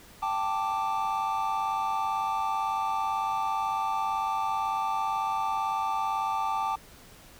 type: chord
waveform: triangle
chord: G suspended second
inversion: none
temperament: just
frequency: 784 / 882 / 1176 Hz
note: G5 / A5 / D6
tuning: 0 / +4 / +2 cents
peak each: -30 / -28 / -29 dBFS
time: 0.22-6.76 s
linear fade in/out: 10 ms
effects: pink hiss -52 dBFS RMS until 7.39 s